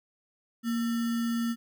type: tone with sample-and-hold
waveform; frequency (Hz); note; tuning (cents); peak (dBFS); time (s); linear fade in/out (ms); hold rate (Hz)
sine; 233.1; A#3; 0; -26; 0.63-1.56; 50; 1575
effects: none